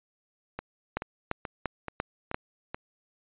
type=two click trains; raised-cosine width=0.5 ms; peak=-19 / -13 dBFS; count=6 / 5; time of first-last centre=0.59-2.745 / 0.97-2.345 s; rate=2.32 / 2.91 Hz; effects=resampled to 8000 Hz